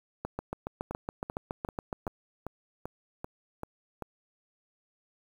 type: two click trains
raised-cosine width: 1 ms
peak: -22 / -19 dBFS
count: 9 / 14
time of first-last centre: 0.91-4.023 / 0.25-2.068 s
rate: 2.57 / 7.15 Hz
effects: 8-bit